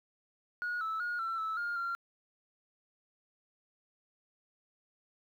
sine tone with pitch steps, 1448 / 1310 / 1437 / 1344 / 1309 / 1413 / 1380 Hz, F#6 / E6 / F6 / E6 / E6 / F6 / F6, -38 / -11 / +49 / +33 / -13 / +20 / -21 cents, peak -31 dBFS, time 0.62-1.95 s, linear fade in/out 0 ms, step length 190 ms, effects tanh soft clip ceiling -30 dBFS + 11-bit

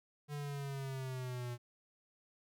square linear sweep, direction down, 147.4 to 120 Hz, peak -40 dBFS, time 0.28-1.58 s, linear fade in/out 50 ms, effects none

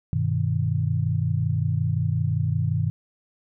sine chord, G augmented, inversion none, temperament equal, 98 / 123.47 / 155.56 Hz, G2 / B2 / D#3, 0 / 0 / 0 cents, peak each -25 dBFS, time 0.13-2.9 s, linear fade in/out 0 ms, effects none

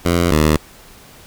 10% pulse tone pair in turn, 86.5 / 77.06 Hz, F2 / D#2, -16 / -16 cents, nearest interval major second, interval 200 cents, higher first, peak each -5 / -3 dBFS, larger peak second, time 0.05-0.31 / 0.31-0.57 s, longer neither, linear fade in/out 5 ms, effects pink hiss -43 dBFS RMS until 1.26 s

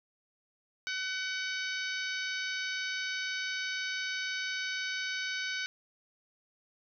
harmonic tone, 754 Hz, F#5, 32 cents sharp, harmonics 2 / 3 / 4 / 5 / 6 / 7 / 8, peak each -36 / -39 / -42 / -42 / -43 / -47 / -47 dBFS, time 0.87-5.66 s, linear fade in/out 0 ms, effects none

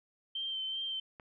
sine tone with vibrato, 3120 Hz, G7, 9 cents flat, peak -34 dBFS, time 0.35-1 s, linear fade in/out 5 ms, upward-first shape sine, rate 2.6 Hz, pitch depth 23 cents each way
click, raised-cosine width 0.5 ms, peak -34 dBFS, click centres 1.198 s
effects none

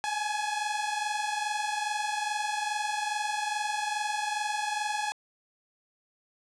sawtooth tone pair together, 830.6 / 853 Hz, G#5 / G#5, 0 / +46 cents, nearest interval unison, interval 46 cents, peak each -28 dBFS, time 0.04-5.12 s, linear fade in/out 0 ms, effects resampled to 22050 Hz + 10-bit

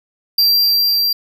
square tone with level ramp, 4724 Hz, D8, 9 cents sharp, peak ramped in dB -10 to -14 dBFS, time 0.38-1.13 s, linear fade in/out 5 ms, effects none

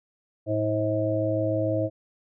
harmonic tone with a mistuned harmonic, 106.5 Hz, G#2, 44 cents sharp, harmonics 1 / 3 / 5 / 6, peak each -28 / -28 / -28 / -28 dBFS, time 0.46-1.9 s, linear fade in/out 50 ms, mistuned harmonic 1, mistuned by +51 cents, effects none

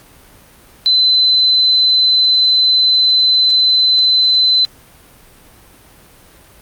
sine tone, 4040 Hz, B7, 39 cents sharp, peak -8 dBFS, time 0.86-4.65 s, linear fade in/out 0 ms, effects pink hiss -44 dBFS RMS until 6.61 s + Opus 48 kbps

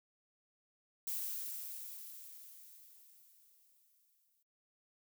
violet noise with exponential decay, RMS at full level -38 dBFS, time 1.07-4.43 s, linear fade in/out 5 ms, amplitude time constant 730 ms, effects noise-tail reverb RT60 0.2 s tail -23 dB re dry

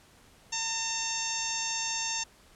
harmonic tone, 905 Hz, A5, 48 cents sharp, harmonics 1 / 2 / 3 / 4 / 5 / 6 / 7 / 8, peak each -39 / -42 / -38 / -40 / -43 / -37 / -34 / -38 dBFS, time 0.52-2.24 s, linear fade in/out 10 ms, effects pink hiss -58 dBFS RMS until 2.55 s + low-pass 11000 Hz 12 dB/octave

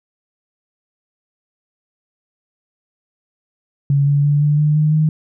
sine tone with pitch steps, 140.8 / 143.1 / 145.43 / 147.8 / 150.21 / 152.66 / 155.15 Hz, C#3 / D3 / D3 / D3 / D3 / D#3 / D#3, +27 / -45 / -17 / +11 / +39 / -33 / -5 cents, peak -11 dBFS, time 3.9-5.09 s, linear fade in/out 2 ms, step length 170 ms, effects none

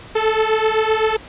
sawtooth beating tone pair, 434.3 / 442.1 Hz, A4 / A4, -23 / +8 cents, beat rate 7.8 Hz, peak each -14 dBFS, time 0.15-1.17 s, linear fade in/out 10 ms, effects pink hiss -39 dBFS RMS until 1.28 s + resampled to 8000 Hz

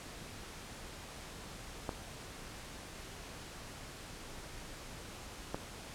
clicks, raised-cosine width 1 ms, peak -21 dBFS, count 2, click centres 1.892 / 5.545 s, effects pink hiss -48 dBFS RMS until 5.94 s + low-pass 10000 Hz 12 dB/octave

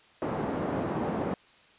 pink band-pass noise, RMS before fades -31 dBFS, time 0.22-1.34 s, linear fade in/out 0 ms, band 170 to 840 Hz, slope 12 dB/octave, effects white hiss -58 dBFS RMS until 1.78 s + resampled to 8000 Hz

